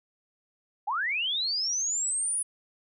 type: linear sweep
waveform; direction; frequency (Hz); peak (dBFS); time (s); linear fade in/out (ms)
sine; up; 750 to 9956; -26; 0.87-2.43; 10
effects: none